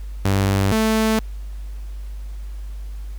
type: tone pair in turn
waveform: sawtooth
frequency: 98 / 220 Hz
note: G2 / A3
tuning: 0 / 0 cents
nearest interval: octave + major second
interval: 1400 cents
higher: second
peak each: -12 dBFS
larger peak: neither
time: 0.25-0.72 / 0.72-1.19 s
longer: neither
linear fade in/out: 0 ms
effects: added 50 Hz sine -28 dBFS peak until 3.18 s + pink hiss -52 dBFS RMS until 3.18 s